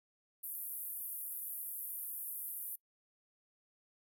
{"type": "band-pass noise", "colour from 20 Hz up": "pink", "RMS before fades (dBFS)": -43, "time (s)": [0.43, 2.76], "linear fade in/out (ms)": 10, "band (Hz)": [11000, 15000], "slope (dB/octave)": 48, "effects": ["noise-tail reverb RT60 0.1 s tail -24 dB re dry"]}